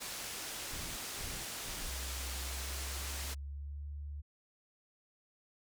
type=low-pass noise; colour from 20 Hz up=white; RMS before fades=-43 dBFS; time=0-3.35 s; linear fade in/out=20 ms; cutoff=9600 Hz; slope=12 dB/octave
type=noise bursts; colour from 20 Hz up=brown; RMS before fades=-45 dBFS; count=3; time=0.69-1.92 s; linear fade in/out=50 ms; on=290 ms; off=180 ms
type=tone with pitch glide; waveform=sine; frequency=65.41 to 72.58 Hz; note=C2 to D2; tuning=0 to -20 cents; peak=-40 dBFS; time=1.86-4.22 s; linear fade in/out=20 ms; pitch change=+180 cents; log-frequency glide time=2.42-3.86 s
effects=none